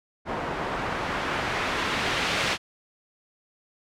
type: noise with low-pass filter sweep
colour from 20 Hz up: white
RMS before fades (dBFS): -28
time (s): 0.25-2.58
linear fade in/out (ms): 50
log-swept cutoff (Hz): 1000 to 3300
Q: 0.85
effects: none